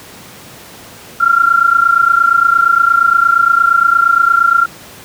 sine tone pair together, 1363.4 / 1392 Hz, F6 / F6, -42 / -6 cents, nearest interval unison, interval 36 cents, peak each -10 dBFS, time 1.2-4.66 s, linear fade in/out 10 ms, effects pink hiss -35 dBFS RMS until 5.04 s + high-pass 100 Hz 12 dB/octave

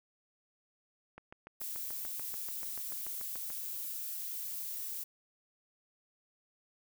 click train, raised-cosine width 0.5 ms, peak -33 dBFS, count 17, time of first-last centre 1.18-3.502 s, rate 6.89 Hz
violet noise, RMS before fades -40 dBFS, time 1.6-5.04 s, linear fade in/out 10 ms
effects none

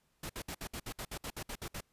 pink noise bursts, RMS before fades -41 dBFS, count 13, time 0.23-1.807 s, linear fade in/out 5 ms, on 65 ms, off 61 ms, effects pink hiss -75 dBFS RMS until 1.92 s + resampled to 32000 Hz

